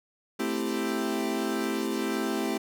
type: chord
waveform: 40% pulse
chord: A minor seventh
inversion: none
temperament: equal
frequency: 220 / 261.6 / 329.6 / 392 Hz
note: A3 / C4 / E4 / G4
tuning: 0 / 0 / 0 / 0 cents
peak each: -32 dBFS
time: 0.39-2.58 s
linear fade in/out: 10 ms
effects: none